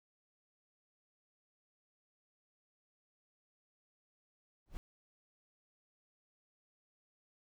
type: noise with exponential growth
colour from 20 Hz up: brown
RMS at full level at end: -38 dBFS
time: 4.66-4.77 s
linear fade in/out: 0 ms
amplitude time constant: 23 ms
effects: none